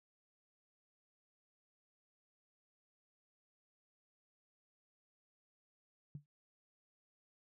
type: tone with exponential decay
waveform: sine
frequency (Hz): 145.7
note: D3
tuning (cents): -13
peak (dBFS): -40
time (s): 6.15-6.26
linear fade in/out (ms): 2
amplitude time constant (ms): 22
effects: noise-tail reverb RT60 0.1 s tail -21 dB re dry